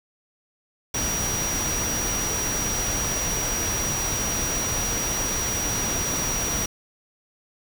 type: tone in noise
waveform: sine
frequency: 5770 Hz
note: F#8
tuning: 44 cents flat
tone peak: -26 dBFS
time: 0.94-6.66 s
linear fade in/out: 5 ms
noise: pink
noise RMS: -28 dBFS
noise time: 0.94-6.66 s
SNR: -1 dB
effects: none